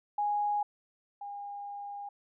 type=tone pair in turn; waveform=sine; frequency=827 / 810.9 Hz; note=G#5 / G#5; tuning=-8 / -42 cents; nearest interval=unison; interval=34 cents; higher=first; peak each=-27 / -38 dBFS; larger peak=first; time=0.18-0.63 / 1.21-2.09 s; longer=second; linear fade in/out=5 ms; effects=none